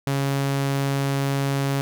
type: tone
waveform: sawtooth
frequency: 138.3 Hz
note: C#3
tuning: 4 cents flat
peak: -17 dBFS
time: 0.07-1.81 s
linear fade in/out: 0 ms
effects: none